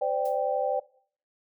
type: chord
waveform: sine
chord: C suspended second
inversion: none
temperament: equal with one note detuned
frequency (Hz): 515.5 / 587.3 / 784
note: C5 / D5 / G5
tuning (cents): -26 / 0 / 0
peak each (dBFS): -29 / -28 / -29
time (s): 0.01-0.8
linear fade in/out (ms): 10
type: noise with exponential decay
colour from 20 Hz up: blue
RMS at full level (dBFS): -44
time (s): 0.25-0.41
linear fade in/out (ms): 5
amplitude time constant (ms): 34
effects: noise-tail reverb RT60 0.5 s tail -19 dB re dry